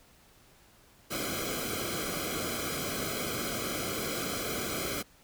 pink noise with comb filter, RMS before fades -34 dBFS, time 1.1-5.03 s, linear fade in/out 20 ms, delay 1.1 ms, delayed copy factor -1, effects pink hiss -60 dBFS RMS until 5.23 s

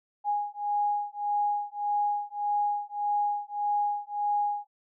sine beating tone pair, 824 / 825.7 Hz, G#5 / G#5, -14 / -10 cents, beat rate 1.7 Hz, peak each -29 dBFS, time 0.24-4.67 s, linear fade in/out 50 ms, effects none

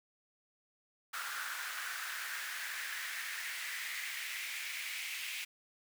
pink noise with high-pass filter sweep, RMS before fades -41 dBFS, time 1.13-5.45 s, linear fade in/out 10 ms, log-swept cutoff 1400 to 2400 Hz, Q 3.6, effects none

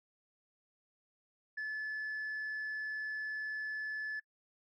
sine tone, 1729 Hz, A6, 31 cents flat, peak -34 dBFS, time 1.57-4.2 s, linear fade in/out 10 ms, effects noise-tail reverb RT60 0.1 s tail -25 dB re dry + tanh soft clip ceiling -35 dBFS

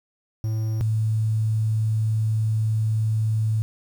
triangle / sine tone pair in turn, 110 / 109.58 Hz, A2 / A2, 0 / -7 cents, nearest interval unison, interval 7 cents, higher first, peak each -20 / -19 dBFS, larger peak second, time 0.44-0.81 / 0.81-3.62 s, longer second, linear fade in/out 0 ms, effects 8-bit

